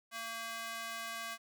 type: tone with high-pass filter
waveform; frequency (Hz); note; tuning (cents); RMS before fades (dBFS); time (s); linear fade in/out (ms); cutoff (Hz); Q
square; 228.1; A#3; -37; -42; 0.11-1.38; 50; 1200; 1
effects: none